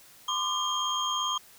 sine tone cluster, 1025 / 1124 / 1202 / 3204 / 6540 Hz, C6 / C#6 / D6 / G7 / G#8, -36 / +24 / +40 / +37 / -28 cents, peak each -32 / -39 / -33 / -30 / -38 dBFS, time 0.28-1.38 s, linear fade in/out 5 ms, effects white hiss -54 dBFS RMS until 1.58 s

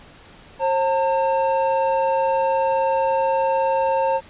triangle tone pair together, 536.2 / 900 Hz, C5 / A5, +42 / +39 cents, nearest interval major sixth, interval 897 cents, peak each -18 dBFS, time 0.59-4.21 s, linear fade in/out 50 ms, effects pink hiss -46 dBFS RMS until 4.29 s + resampled to 8000 Hz

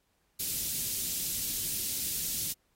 white band-stop noise, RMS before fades -33 dBFS, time 0.39-2.53 s, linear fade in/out 10 ms, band 250 to 4000 Hz, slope 12 dB/octave, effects pink hiss -74 dBFS RMS until 2.75 s + AAC 48 kbps

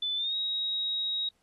sine tone with pitch glide, 3502 to 3797 Hz, A7 to A#7, -9 to +31 cents, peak -28 dBFS, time 0.02-1.29 s, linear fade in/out 5 ms, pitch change +140 cents, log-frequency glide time 0.16-0.35 s, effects pink hiss -73 dBFS RMS until 1.42 s + AAC 32 kbps

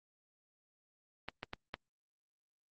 clicks, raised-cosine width 0.3 ms, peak -23 dBFS, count 4, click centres 1.286 / 1.431 / 1.534 / 1.741 s, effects Opus 24 kbps

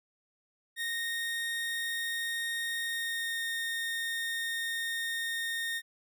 30% pulse tone with pitch glide, 1853 to 1841.3 Hz, A#6 to A#6, -11 to -22 cents, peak -29 dBFS, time 0.76-5.82 s, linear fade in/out 50 ms, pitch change -11 cents, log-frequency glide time 2.83-3.42 s, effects none

